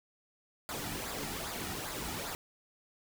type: noise with flanger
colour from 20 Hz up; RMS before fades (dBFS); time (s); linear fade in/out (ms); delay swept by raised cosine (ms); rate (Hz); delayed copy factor
pink; -39; 0.69-2.35; 0; 0.33 to 1.93; 2.5; -0.6
effects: none